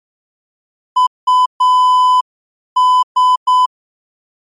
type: tone bursts at uneven times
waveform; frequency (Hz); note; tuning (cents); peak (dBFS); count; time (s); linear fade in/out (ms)
triangle; 1005; B5; +30; -5; 6; 0.96-1.07 / 1.27-1.46 / 1.6-2.21 / 2.76-3.03 / 3.16-3.36 / 3.47-3.66; 10
effects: MP3 48 kbps